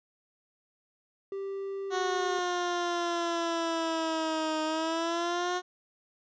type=tone; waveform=triangle; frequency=392 Hz; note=G4; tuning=in tune; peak=-31 dBFS; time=1.32-2.39 s; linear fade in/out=2 ms
type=linear two-way sweep; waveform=15% pulse; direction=down then up; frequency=369.1 to 311.1 to 363.5 Hz; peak=-22 dBFS; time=1.9-5.62 s; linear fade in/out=50 ms; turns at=4.63 s
effects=resampled to 16000 Hz